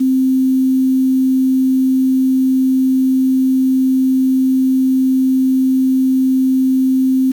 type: tone with quantisation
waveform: sine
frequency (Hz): 261.6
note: C4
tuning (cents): 0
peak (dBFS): -10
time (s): 0-7.32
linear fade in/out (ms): 10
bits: 6
effects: none